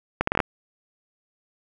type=accelerating click train; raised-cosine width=0.5 ms; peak=-5 dBFS; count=7; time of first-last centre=0.21-0.402 s; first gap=64 ms; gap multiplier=0.71; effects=none